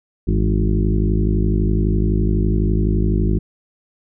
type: harmonic tone with a mistuned harmonic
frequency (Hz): 51.91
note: G#1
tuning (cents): 0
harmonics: 1 / 2 / 3 / 4 / 5 / 6 / 7 / 8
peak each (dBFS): -17 / -21 / -23 / -23 / -33 / -26 / -26 / -36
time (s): 0.27-3.39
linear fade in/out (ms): 10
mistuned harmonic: 3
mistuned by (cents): +75
effects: none